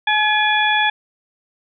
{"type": "harmonic tone with a mistuned harmonic", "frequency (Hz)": 850, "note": "G#5", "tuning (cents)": 40, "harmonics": [1, 2, 3, 4], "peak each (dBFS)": [-18, -18, -22, -21], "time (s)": [0.07, 0.9], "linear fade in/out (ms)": 5, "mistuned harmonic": 3, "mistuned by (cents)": -89, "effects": []}